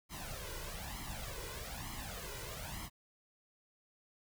pink noise with flanger, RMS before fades -44 dBFS, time 0.09-2.9 s, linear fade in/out 50 ms, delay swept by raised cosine 0.96 to 2.06 ms, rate 1.1 Hz, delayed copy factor +0.75, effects none

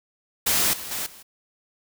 white noise with level steps, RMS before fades -21 / -35 / -29 / -46 dBFS, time 0.46-1.23 s, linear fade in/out 10 ms, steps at 0.73 / 0.91 / 1.06 s, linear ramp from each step 5 ms, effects none

